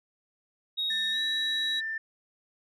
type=tone with pitch glide; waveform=sine; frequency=3767 to 3877 Hz; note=A#7 to B7; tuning=+17 to -33 cents; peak=-26 dBFS; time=0.77-1.81 s; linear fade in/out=20 ms; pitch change=+50 cents; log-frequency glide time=1.11-1.2 s
type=tone; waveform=sine; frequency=1784 Hz; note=A6; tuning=23 cents sharp; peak=-30 dBFS; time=0.9-1.98 s; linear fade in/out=5 ms
effects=tanh soft clip ceiling -22 dBFS